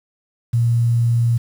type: tone with quantisation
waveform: sine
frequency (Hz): 117.6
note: A#2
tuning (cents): +16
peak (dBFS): -13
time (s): 0.53-1.38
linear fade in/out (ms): 10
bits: 7
effects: none